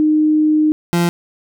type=tone pair in turn; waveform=sine / 30% pulse; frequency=307 / 172.3 Hz; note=D#4 / F3; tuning=-23 / -23 cents; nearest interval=minor seventh; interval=1000 cents; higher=first; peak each=-10 dBFS; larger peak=neither; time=0-0.72 / 0.93-1.09 s; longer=first; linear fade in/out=0 ms; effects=none